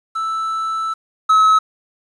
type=tone pair in turn; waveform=triangle; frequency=1318.5 / 1287.6 Hz; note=E6 / E6; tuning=0 / -41 cents; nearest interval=unison; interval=41 cents; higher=first; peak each=-17 / -7 dBFS; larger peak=second; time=0.15-0.94 / 1.29-1.59 s; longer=first; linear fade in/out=10 ms; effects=resampled to 24000 Hz + 8-bit